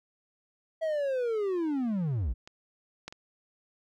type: linear sweep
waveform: triangle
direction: down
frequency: 654 to 46.59 Hz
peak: -25 dBFS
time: 0.81-2.34 s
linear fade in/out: 20 ms
type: clicks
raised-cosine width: 0.2 ms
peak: -29 / -21 / -28 dBFS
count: 3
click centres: 2.475 / 3.08 / 3.125 s
effects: none